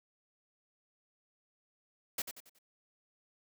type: noise with echo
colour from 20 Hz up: white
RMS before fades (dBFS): -35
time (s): 2.18-2.22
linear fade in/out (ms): 5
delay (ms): 92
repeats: 4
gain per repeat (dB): -8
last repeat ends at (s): 2.588
effects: none